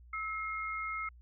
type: tone pair together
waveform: sine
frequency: 1299.4 / 2140 Hz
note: E6 / C7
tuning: -25 / +38 cents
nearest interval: major sixth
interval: 863 cents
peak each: -37 / -38 dBFS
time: 0.13-1.09 s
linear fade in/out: 5 ms
effects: added 60 Hz sine -53 dBFS peak until 1.21 s